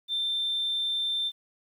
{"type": "tone", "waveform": "sine", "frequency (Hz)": 3570, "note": "A7", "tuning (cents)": 24, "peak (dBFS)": -25, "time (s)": [0.08, 1.32], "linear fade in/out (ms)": 50, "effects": ["tanh soft clip ceiling -21 dBFS", "10-bit"]}